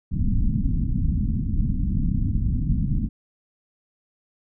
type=low-pass noise; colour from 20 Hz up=pink; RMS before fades=-22 dBFS; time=0.11-3.09 s; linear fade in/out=20 ms; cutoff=250 Hz; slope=48 dB/octave; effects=none